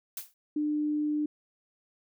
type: noise with exponential decay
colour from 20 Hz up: blue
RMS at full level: -33 dBFS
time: 0.17-0.34 s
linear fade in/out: 2 ms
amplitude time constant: 36 ms
type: tone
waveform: sine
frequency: 299.5 Hz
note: D4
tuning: 34 cents sharp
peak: -26 dBFS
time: 0.56-1.26 s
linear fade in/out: 5 ms
effects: none